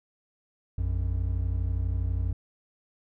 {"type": "tone pair together", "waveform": "triangle", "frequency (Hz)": [58.42, 90.7], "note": ["A#1", "F#2"], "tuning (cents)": [4, -34], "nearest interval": "minor sixth", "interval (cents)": 762, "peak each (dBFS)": -26, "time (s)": [0.78, 2.33], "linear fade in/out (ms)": 5, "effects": []}